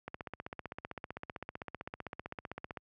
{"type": "click train", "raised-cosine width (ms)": 0.5, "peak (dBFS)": -25, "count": 43, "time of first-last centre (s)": [0.08, 2.772], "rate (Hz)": 15.6, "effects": ["high-pass 60 Hz 12 dB/octave"]}